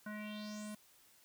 square tone with low-pass filter sweep, 211 Hz, G#3, 28 cents sharp, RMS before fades -45 dBFS, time 0.06-0.75 s, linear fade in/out 5 ms, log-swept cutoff 1500 to 11000 Hz, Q 4.6, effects white hiss -66 dBFS RMS until 1.24 s

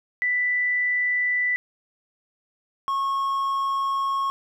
sine / triangle tone pair in turn, 1980 / 1093.4 Hz, B6 / C#6, +4 / -24 cents, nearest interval minor seventh, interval 1028 cents, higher first, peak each -20 dBFS, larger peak neither, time 0.22-1.56 / 2.88-4.3 s, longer second, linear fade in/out 0 ms, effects none

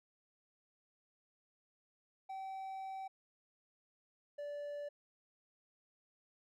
triangle tone pair in turn, 769 / 581.2 Hz, G5 / D5, -33 / -18 cents, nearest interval perfect fourth, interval 485 cents, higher first, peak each -40 / -39 dBFS, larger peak second, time 2.29-3.08 / 4.38-4.89 s, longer first, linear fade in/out 10 ms, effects none

